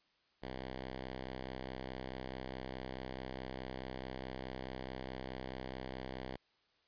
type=tone; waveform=5% pulse; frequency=64.7 Hz; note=C2; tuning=19 cents flat; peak=-31 dBFS; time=0.42-6.37 s; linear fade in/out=10 ms; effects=white hiss -74 dBFS RMS until 6.87 s + resampled to 11025 Hz